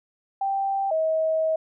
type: tone pair in turn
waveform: sine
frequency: 784 / 637.6 Hz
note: G5 / D#5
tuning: 0 / +42 cents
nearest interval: major third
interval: 358 cents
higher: first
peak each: -22 / -20 dBFS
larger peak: second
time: 0.41-0.91 / 0.91-1.56 s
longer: second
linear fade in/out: 5 ms
effects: none